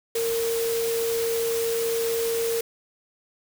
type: tone in noise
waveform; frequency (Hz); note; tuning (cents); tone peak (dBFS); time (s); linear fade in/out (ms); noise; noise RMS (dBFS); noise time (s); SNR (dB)
sine; 459.9; A#4; -23; -23; 0.15-2.61; 5; white; -32; 0.15-2.61; +6
effects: none